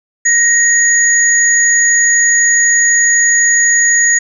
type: tone pair together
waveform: sine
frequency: 1879 / 6766 Hz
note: A#6 / G#8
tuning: +13 / +31 cents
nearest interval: octave + minor seventh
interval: 2218 cents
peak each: -10 dBFS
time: 0.25-4.19 s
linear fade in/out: 10 ms
effects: none